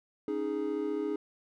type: chord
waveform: triangle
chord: C# suspended second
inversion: none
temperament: just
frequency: 277.2 / 311.8 / 415.8 Hz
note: C#4 / D#4 / G#4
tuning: 0 / +4 / +2 cents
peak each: -36 / -32 / -31 dBFS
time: 0.28-1.16 s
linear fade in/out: 2 ms
effects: none